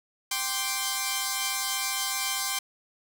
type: chord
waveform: 5% pulse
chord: G suspended fourth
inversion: none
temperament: equal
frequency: 784 / 1046.5 / 1174.7 Hz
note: G5 / C6 / D6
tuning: 0 / 0 / 0 cents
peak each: -20 / -18 / -23 dBFS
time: 0.31-2.59 s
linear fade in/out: 5 ms
effects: 8-bit